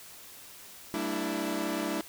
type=chord; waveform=sawtooth; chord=E half-diminished seventh; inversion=first; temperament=equal with one note detuned; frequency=196 / 227.4 / 293.7 / 329.6 Hz; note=G3 / Bb3 / D4 / E4; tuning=0 / -43 / 0 / 0 cents; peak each=-34 / -34 / -31 / -30 dBFS; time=0.94-2.01 s; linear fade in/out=0 ms; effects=white hiss -49 dBFS RMS until 2.08 s